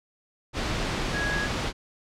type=tone in noise; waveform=sine; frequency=1661.2 Hz; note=G#6; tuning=in tune; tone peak=-28 dBFS; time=1.12-1.49 s; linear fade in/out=50 ms; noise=pink; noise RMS=-28 dBFS; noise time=0.53-1.73 s; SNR=-3 dB; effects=low-pass 5000 Hz 12 dB/octave